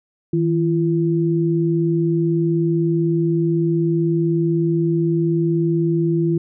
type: tone pair together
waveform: sine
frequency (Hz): 160.22 / 339.5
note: E3 / F4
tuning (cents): -49 / -49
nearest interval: octave + minor second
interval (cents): 1300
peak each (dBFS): -18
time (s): 0.33-6.38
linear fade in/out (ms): 5
effects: none